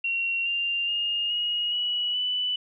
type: tone with pitch steps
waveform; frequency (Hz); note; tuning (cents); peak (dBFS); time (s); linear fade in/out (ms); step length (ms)
sine; 2742 / 2788 / 2835 / 2883 / 2932 / 2982; F7 / F7 / F7 / F#7 / F#7 / F#7; -32 / -4 / +25 / -46 / -16 / +13; -24; 0.04-2.56; 5; 420
effects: none